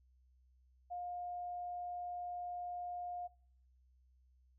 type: tone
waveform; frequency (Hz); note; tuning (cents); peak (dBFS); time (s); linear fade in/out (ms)
sine; 710; F5; +28; -40; 0.9-3.28; 20
effects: noise-tail reverb RT60 0.6 s tail -24 dB re dry + added 63 Hz sine -66 dBFS peak until 4.58 s